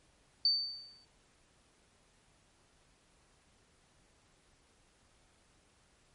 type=tone with exponential decay; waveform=sine; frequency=4568 Hz; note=D8; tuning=49 cents flat; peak=-23 dBFS; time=0.45-1.05 s; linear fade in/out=2 ms; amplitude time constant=130 ms; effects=pink hiss -68 dBFS RMS until 6.14 s + MP3 48 kbps